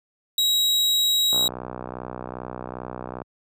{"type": "tone", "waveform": "40% pulse", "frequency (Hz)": 3837, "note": "A#7", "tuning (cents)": 49, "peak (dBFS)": -17, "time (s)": [0.38, 1.48], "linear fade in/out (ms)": 2}
{"type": "click train", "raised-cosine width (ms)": 1, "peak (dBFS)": -18, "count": 119, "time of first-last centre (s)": [1.33, 3.218], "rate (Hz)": 62.5}
{"effects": ["high-pass 80 Hz 12 dB/octave"]}